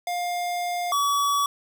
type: tone pair in turn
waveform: square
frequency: 706 / 1137.7 Hz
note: F5 / C#6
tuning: +19 / +45 cents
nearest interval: minor sixth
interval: 826 cents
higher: second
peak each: -26 / -21 dBFS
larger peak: second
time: 0.07-0.92 / 0.92-1.46 s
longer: first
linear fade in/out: 2 ms
effects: 9-bit